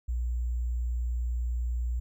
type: tone with sample-and-hold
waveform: sine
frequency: 60 Hz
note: B1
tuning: 49 cents flat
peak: -27 dBFS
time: 0.08-2 s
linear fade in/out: 10 ms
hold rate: 7350 Hz
effects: none